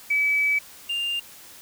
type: tone pair in turn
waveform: triangle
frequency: 2292 / 2798 Hz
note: D7 / F7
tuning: -43 / +3 cents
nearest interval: minor third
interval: 346 cents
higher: second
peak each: -15 / -22 dBFS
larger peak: first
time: 0.1-0.59 / 0.89-1.2 s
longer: first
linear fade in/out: 10 ms
effects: tanh soft clip ceiling -17 dBFS + white hiss -46 dBFS RMS until 1.61 s